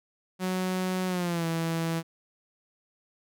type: tone with pitch glide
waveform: sawtooth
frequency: 185 to 164.82 Hz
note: F#3 to E3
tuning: 0 to 0 cents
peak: -23 dBFS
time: 0.39-2.03 s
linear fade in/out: 50 ms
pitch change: -200 cents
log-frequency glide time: 1.07-1.46 s
effects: none